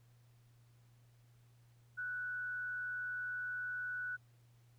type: tone with frequency modulation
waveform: sine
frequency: 1480 Hz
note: F#6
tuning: in tune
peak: -38 dBFS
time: 1.97-4.17 s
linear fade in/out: 20 ms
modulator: 99.5 Hz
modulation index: 0.32
effects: added 119 Hz sine -63 dBFS peak until 4.78 s + pink hiss -75 dBFS RMS until 4.78 s